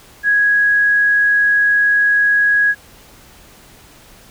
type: tone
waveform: sine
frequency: 1661.2 Hz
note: G#6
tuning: in tune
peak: -10 dBFS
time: 0.23-2.75 s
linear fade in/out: 50 ms
effects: pink hiss -44 dBFS RMS until 4.3 s